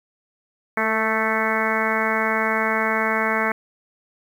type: harmonic tone with a mistuned harmonic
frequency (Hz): 220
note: A3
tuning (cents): 0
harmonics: 1 / 2 / 3 / 4 / 5 / 6 / 7 / 8 / 9 / 10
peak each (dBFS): -28 / -28 / -28 / -28 / -28 / -28 / -28 / -28 / -28 / -28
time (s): 0.77-3.52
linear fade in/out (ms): 2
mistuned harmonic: 2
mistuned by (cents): +21
effects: 8-bit